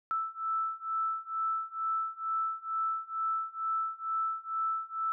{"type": "beating tone pair", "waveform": "sine", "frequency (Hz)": [1318, 1320.2], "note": ["E6", "E6"], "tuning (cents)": [-1, 2], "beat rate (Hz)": 2.2, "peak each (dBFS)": [-34, -33], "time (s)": [0.11, 5.12], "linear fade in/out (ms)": 0, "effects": []}